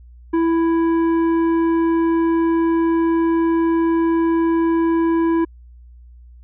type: tone with tanh clipping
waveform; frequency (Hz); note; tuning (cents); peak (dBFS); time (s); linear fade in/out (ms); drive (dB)
triangle; 330.8; E4; +6; -16; 0.33-5.45; 10; 16
effects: added 60 Hz sine -40 dBFS peak until 6.43 s + low-pass 2000 Hz 12 dB/octave